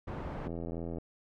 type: low-pass noise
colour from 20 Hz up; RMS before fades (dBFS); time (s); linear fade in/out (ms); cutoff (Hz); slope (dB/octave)
pink; -39; 0.07-0.48; 10; 1100; 12
type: click train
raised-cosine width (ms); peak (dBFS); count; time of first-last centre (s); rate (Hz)
2; -26; 44; 0.47-0.984; 83.7
effects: none